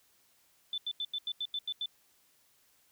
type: tone bursts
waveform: sine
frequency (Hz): 3520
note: A7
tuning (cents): 0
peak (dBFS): -32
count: 9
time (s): 0.73-1.859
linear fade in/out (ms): 2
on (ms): 49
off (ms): 86
effects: white hiss -68 dBFS RMS until 2.91 s